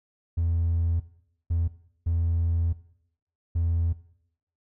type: tone bursts at uneven times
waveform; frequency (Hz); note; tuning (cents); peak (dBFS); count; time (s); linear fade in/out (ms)
triangle; 84; E2; +33; -19; 4; 0.37-1 / 1.5-1.68 / 2.06-2.73 / 3.55-3.93; 10
effects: noise-tail reverb RT60 0.7 s tail -19 dB re dry + tanh soft clip ceiling -17 dBFS